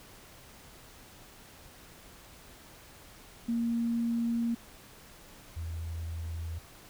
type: tone pair in turn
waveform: sine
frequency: 233.1 / 82.41 Hz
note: A#3 / E2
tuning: 0 / 0 cents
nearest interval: octave + tritone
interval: 1800 cents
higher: first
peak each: -27 / -34 dBFS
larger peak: first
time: 3.48-4.55 / 5.56-6.59 s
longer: first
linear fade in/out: 10 ms
effects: pink hiss -53 dBFS RMS until 6.89 s